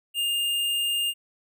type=tone; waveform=square; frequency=2817 Hz; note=F7; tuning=14 cents sharp; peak=-24 dBFS; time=0.14-1.14 s; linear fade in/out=50 ms; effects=none